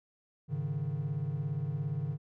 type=chord; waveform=triangle; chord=Ab suspended fourth; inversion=none; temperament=just; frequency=103.83 / 138.43 / 155.74 Hz; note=Ab2 / Db3 / Eb3; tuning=0 / -2 / +2 cents; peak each=-38 / -32 / -33 dBFS; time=0.48-2.18 s; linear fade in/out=50 ms; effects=tanh soft clip ceiling -21 dBFS